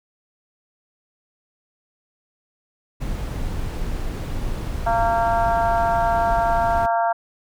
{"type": "noise", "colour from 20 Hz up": "brown", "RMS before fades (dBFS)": -26, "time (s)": [3, 6.87], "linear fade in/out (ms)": 20}
{"type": "harmonic tone", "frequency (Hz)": 229.4, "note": "A#3", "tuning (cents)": -28, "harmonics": [3, 4, 5, 6, 7], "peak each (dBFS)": [-19, -22, -32, -29, -33], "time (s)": [4.86, 7.13], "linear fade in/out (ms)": 10}
{"effects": []}